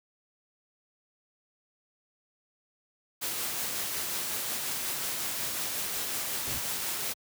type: noise with tremolo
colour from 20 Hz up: white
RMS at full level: -32 dBFS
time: 3.21-7.14 s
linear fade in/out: 20 ms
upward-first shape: triangle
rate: 5.5 Hz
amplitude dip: 25%
type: noise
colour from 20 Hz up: brown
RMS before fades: -37 dBFS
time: 6.47-6.59 s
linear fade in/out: 2 ms
effects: high-pass 80 Hz 12 dB/octave